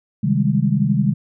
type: chord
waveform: sine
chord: Ab major seventh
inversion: first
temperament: equal with one note detuned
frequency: 133.48 / 155.56 / 196 / 207.7 Hz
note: C3 / Eb3 / G3 / Ab3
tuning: +35 / 0 / 0 / 0 cents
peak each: -20 dBFS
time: 0.23-1.14 s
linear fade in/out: 10 ms
effects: none